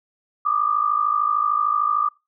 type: tone pair together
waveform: sine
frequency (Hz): 1175 / 1228.3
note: D6 / D#6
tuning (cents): +1 / -23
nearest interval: minor second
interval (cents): 76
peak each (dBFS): -20 / -21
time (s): 0.45-2.09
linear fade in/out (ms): 10
effects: noise-tail reverb RT60 0.3 s tail -26 dB re dry